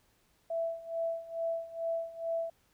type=tone with tremolo; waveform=sine; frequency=663 Hz; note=E5; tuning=10 cents sharp; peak=-29 dBFS; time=0.5-2.5 s; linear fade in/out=5 ms; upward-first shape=sine; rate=2.3 Hz; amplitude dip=85%; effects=pink hiss -70 dBFS RMS until 2.73 s